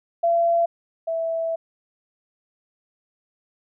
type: tone pair in turn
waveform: sine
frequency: 679 / 657.8 Hz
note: F5 / E5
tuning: -49 / -4 cents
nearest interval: minor second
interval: 55 cents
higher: first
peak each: -16 / -22 dBFS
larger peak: first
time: 0.23-0.66 / 1.07-1.56 s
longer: second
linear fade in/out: 10 ms
effects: none